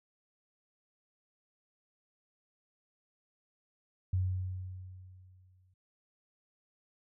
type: tone with exponential decay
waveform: sine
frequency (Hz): 92.5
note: F#2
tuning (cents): 0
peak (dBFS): -26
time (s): 4.13-5.74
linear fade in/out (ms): 5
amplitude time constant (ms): 350
effects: none